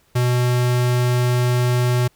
square tone, 123.47 Hz, B2, in tune, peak -16 dBFS, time 0.15-2.08 s, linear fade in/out 10 ms, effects pink hiss -59 dBFS RMS until 2.15 s

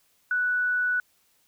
sine tone, 1480 Hz, F#6, in tune, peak -22 dBFS, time 0.31-1 s, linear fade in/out 2 ms, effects white hiss -66 dBFS RMS until 1.47 s

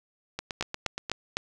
two click trains, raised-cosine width 0.2 ms, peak -15 / -10 dBFS, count 7 / 4, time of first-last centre 0.39-1.098 / 0.61-1.369 s, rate 8.48 / 3.95 Hz, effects none

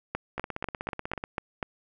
two click trains, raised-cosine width 0.5 ms, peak -14 / -18 dBFS, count 7 / 15, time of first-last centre 0.15-1.628 / 0.38-1.239 s, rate 4.06 / 16.3 Hz, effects none

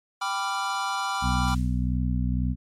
square chord, G dominant seventh, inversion none, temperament equal with one note detuned, 784 / 987.8 / 1174.7 / 1386.5 Hz, G5 / B5 / D6 / F6, 0 / 0 / 0 / -13 cents, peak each -32 dBFS, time 0.21-1.55 s, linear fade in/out 10 ms
harmonic tone, 62 Hz, B1, 7 cents sharp, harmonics 1 / 2 / 3 / 4, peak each -25 / -28 / -30 / -31 dBFS, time 1.21-2.56 s, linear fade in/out 50 ms
blue noise with exponential decay, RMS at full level -36 dBFS, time 1.47-1.98 s, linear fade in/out 5 ms, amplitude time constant 110 ms
effects low-pass 8000 Hz 12 dB/octave + MP3 64 kbps

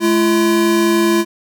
square tone pair together, 213.6 / 339.1 Hz, G#3 / E4, +49 / +49 cents, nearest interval minor sixth, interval 800 cents, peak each -18 / -13 dBFS, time 0-1.25 s, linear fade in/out 50 ms, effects none

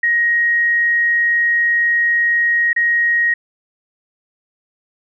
sine tone with dropouts, 1882 Hz, A#6, 16 cents sharp, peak -12 dBFS, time 0.03-3.34 s, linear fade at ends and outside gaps 5 ms, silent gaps 2.731-2.762 s, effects none

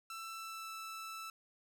sawtooth tone with pitch glide, 1333 to 1320 Hz, E6 to E6, +19 to +2 cents, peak -40 dBFS, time 0.1-1.3 s, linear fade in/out 2 ms, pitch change -17 cents, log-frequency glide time 0.29-0.7 s, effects none

